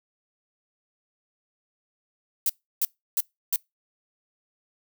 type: noise bursts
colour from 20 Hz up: violet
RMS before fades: -23 dBFS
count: 4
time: 2.46-3.56 s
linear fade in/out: 2 ms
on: 35 ms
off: 320 ms
effects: noise-tail reverb RT60 0.2 s tail -25 dB re dry